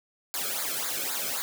white noise with flanger, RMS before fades -31 dBFS, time 0.34-1.42 s, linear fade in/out 0 ms, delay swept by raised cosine 0.34 to 1.1 ms, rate 3.8 Hz, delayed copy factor -0.9, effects none

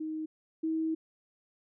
sine tone pair in turn, 313.3 / 320.3 Hz, D#4 / E4, +12 / -50 cents, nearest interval unison, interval 38 cents, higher second, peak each -33 / -28 dBFS, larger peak second, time 0-0.26 / 0.63-0.95 s, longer second, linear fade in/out 10 ms, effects none

